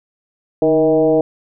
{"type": "tone with frequency modulation", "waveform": "sine", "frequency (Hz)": 474, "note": "A#4", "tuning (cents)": 29, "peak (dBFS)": -10, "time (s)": [0.62, 1.21], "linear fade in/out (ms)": 2, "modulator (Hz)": 162, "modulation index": 1.2, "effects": []}